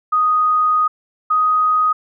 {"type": "tone pair in turn", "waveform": "sine", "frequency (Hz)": [1244.5, 1250.5], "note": ["D#6", "D#6"], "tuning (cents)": [0, 8], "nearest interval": "unison", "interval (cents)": 8, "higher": "second", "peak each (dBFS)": -12, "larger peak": "neither", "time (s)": [[0.12, 0.88], [1.3, 1.93]], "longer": "first", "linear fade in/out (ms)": 10, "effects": []}